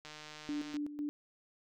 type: click train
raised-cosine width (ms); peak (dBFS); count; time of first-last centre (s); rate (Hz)
0.2; -31; 110; 0.05-0.767; 152
type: tone with tremolo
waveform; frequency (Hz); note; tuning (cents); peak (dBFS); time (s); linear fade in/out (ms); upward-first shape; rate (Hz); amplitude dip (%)
sine; 293.7; D4; 0; -34; 0.49-1.09; 0; square; 4; 65
effects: none